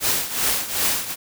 white noise with tremolo, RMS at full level -19 dBFS, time 0-1.16 s, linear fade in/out 50 ms, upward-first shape triangle, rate 2.6 Hz, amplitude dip 80%, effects none

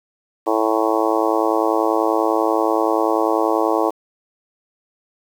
harmonic tone, 110.3 Hz, A2, 5 cents sharp, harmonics 3 / 4 / 5 / 6 / 7 / 8 / 9 / 10, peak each -21 / -22 / -23 / -24 / -24 / -25 / -26 / -26 dBFS, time 0.46-3.91 s, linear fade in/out 20 ms, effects 7-bit

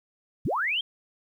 sine linear sweep, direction up, 52.9 to 3269 Hz, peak -24 dBFS, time 0.45-0.81 s, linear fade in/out 5 ms, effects 10-bit

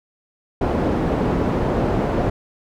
white low-pass noise, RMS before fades -20 dBFS, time 0.61-2.3 s, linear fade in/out 5 ms, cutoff 480 Hz, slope 12 dB/octave, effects none

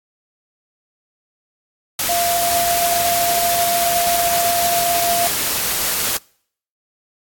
sine tone in noise, 693 Hz, F5, 14 cents flat, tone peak -17 dBFS, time 2.09-5.27 s, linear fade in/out 2 ms, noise white, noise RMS -20 dBFS, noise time 1.99-6.17 s, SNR 0 dB, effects noise-tail reverb RT60 0.6 s tail -25 dB re dry + AAC 64 kbps

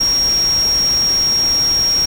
sine tone in noise, 5588 Hz, F8, in tune, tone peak -12 dBFS, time 0-2.06 s, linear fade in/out 10 ms, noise pink, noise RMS -27 dBFS, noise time 0-2.06 s, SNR +12 dB, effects none

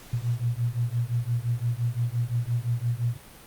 sine beating tone pair, 116.54 / 122.34 Hz, A#2 / B2, 0 / -16 cents, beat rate 5.8 Hz, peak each -27 dBFS, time 0.13-3.17 s, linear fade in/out 5 ms, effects pink hiss -48 dBFS RMS until 3.46 s + Opus 48 kbps

